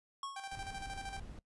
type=tone with exponential decay; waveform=square; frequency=1099 Hz; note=C#6; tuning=15 cents flat; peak=-38 dBFS; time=0.23-0.62 s; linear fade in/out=2 ms; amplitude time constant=83 ms
type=tone with tremolo; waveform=sawtooth; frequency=784 Hz; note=G5; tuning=in tune; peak=-37 dBFS; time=0.36-1.2 s; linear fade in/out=5 ms; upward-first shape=square; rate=13 Hz; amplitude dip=55%
type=noise; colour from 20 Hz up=brown; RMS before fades=-48 dBFS; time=0.52-1.39 s; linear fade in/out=2 ms
effects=noise-tail reverb RT60 0.1 s tail -22 dB re dry + resampled to 24000 Hz